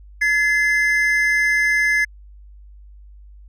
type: tone pair together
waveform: triangle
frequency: 1706.7 / 2064 Hz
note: G#6 / C7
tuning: +47 / -24 cents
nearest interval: minor third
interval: 329 cents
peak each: -16 dBFS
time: 0.21-2.05 s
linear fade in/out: 10 ms
effects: added 50 Hz sine -40 dBFS peak until 3.48 s